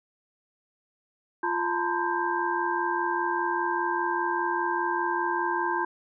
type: tone cluster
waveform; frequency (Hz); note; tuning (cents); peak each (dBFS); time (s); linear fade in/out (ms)
sine; 348.3 / 883 / 943 / 1028 / 1582; F4 / A5 / A#5 / C6 / G6; -5 / +6 / +20 / -31 / +15; -31; 1.43-5.85; 5
effects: none